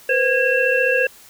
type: tone cluster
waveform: sine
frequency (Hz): 483.4 / 518 / 1642 / 2696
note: B4 / C5 / G#6 / E7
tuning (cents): -37 / -17 / -20 / +38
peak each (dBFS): -23 / -19 / -19 / -21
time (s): 0.09-1.07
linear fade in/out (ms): 5
effects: white hiss -46 dBFS RMS until 1.29 s